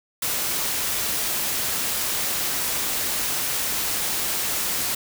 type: noise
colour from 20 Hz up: white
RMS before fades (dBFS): -25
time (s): 0.22-4.95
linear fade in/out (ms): 5
effects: none